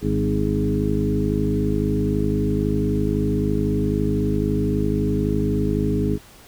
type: harmonic tone with a mistuned harmonic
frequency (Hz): 51.91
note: G#1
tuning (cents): 0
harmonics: 1 / 2 / 3 / 4 / 5 / 6 / 8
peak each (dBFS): -26 / -26 / -26 / -26 / -26 / -26 / -26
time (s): 0.01-6.19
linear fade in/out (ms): 50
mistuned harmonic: 4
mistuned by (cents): -19
effects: pink hiss -47 dBFS RMS until 6.47 s